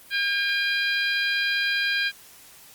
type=harmonic tone; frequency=805 Hz; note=G5; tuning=46 cents sharp; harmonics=2 / 3 / 4 / 5 / 6; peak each=-24 / -28 / -30 / -32 / -34 dBFS; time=0.1-2.12 s; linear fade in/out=50 ms; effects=white hiss -49 dBFS RMS until 2.74 s + Opus 32 kbps